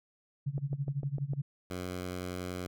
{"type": "tone with tremolo", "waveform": "sine", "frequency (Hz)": 140, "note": "C#3", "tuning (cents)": 18, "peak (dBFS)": -28, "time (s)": [0.46, 1.42], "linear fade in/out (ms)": 10, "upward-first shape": "sine", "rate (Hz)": 12, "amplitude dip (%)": 90}
{"type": "click train", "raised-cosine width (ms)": 2, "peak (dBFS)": -28, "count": 6, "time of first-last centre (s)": [0.58, 1.334], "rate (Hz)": 6.63}
{"type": "tone", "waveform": "10% pulse", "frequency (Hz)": 90.6, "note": "F#2", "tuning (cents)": -36, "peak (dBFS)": -28, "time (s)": [1.7, 2.67], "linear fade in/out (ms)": 5}
{"effects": []}